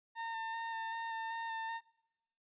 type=tone with vibrato; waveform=30% pulse; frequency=907 Hz; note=A#5; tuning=48 cents flat; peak=-35 dBFS; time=0.15-1.81 s; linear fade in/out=50 ms; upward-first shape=square; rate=2.6 Hz; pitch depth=13 cents each way; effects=noise-tail reverb RT60 0.9 s tail -25 dB re dry + resampled to 8000 Hz

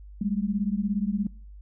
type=beating tone pair; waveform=sine; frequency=196 / 213 Hz; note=G3 / G#3; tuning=0 / +44 cents; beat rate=17 Hz; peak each=-27 dBFS; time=0.21-1.27 s; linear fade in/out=5 ms; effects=noise-tail reverb RT60 0.5 s tail -25 dB re dry + added 50 Hz sine -42 dBFS peak until 1.61 s

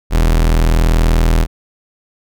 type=tone; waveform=40% pulse; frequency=40.7 Hz; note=E1; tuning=21 cents flat; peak=-8 dBFS; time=0.1-1.47 s; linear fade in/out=50 ms; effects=none

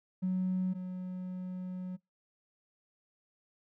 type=tone pair in turn; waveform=triangle; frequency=185 / 183.3 Hz; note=F#3 / F#3; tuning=0 / -16 cents; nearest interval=unison; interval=16 cents; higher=first; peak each=-25 / -34 dBFS; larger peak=first; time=0.22-0.74 / 0.74-1.97 s; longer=second; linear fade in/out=20 ms; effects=noise-tail reverb RT60 0.2 s tail -26 dB re dry + tanh soft clip ceiling -26 dBFS

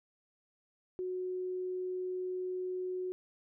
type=tone; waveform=sine; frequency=367.3 Hz; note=F#4; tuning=13 cents flat; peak=-34 dBFS; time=0.99-3.12 s; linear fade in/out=0 ms; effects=none

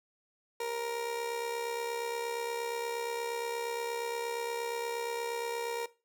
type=tone with amplitude modulation; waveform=30% pulse; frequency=469 Hz; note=A#4; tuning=11 cents sharp; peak=-28 dBFS; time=0.6-5.86 s; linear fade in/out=5 ms; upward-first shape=sine; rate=68.5 Hz; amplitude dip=50%; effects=noise-tail reverb RT60 0.3 s tail -19 dB re dry

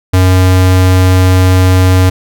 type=tone; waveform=square; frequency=92.5 Hz; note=F#2; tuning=in tune; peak=-5 dBFS; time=0.13-2.1 s; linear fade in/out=10 ms; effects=none

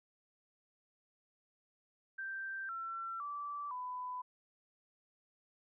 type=tone with pitch steps; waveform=sine; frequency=1568 / 1349.3 / 1161.2 / 999.3 Hz; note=G6 / E6 / D6 / B5; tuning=0 / +40 / -20 / +20 cents; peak=-39 dBFS; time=2.18-4.22 s; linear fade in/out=10 ms; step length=510 ms; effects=none

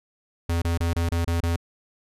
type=tone bursts; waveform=square; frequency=84.6 Hz; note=E2; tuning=45 cents sharp; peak=-22 dBFS; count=7; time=0.49-1.562 s; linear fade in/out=5 ms; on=130 ms; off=27 ms; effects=resampled to 32000 Hz

